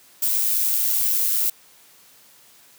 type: noise with amplitude modulation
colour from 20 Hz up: violet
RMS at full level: -19 dBFS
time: 0.22-1.5 s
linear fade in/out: 5 ms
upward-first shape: sine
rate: 110 Hz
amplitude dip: 40%
effects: white hiss -52 dBFS RMS until 2.78 s + high-pass 100 Hz 12 dB/octave